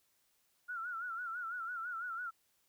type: tone with vibrato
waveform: sine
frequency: 1400 Hz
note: F6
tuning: 4 cents sharp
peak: -38 dBFS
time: 0.68-2.31 s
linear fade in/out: 20 ms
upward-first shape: sine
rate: 6 Hz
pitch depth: 100 cents each way
effects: white hiss -75 dBFS RMS until 2.68 s